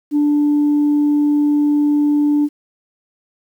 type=tone; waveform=sine; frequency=293.7 Hz; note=D4; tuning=in tune; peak=-10 dBFS; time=0.11-2.49 s; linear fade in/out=50 ms; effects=tanh soft clip ceiling -9 dBFS + 8-bit